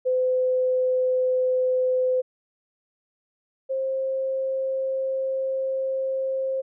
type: tone pair in turn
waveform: sine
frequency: 510 / 530.6 Hz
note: C5 / C5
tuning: -44 / +24 cents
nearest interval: minor second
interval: 68 cents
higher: second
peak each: -19 / -23 dBFS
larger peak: first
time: 0.05-2.22 / 3.69-6.62 s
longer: second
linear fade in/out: 20 ms
effects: none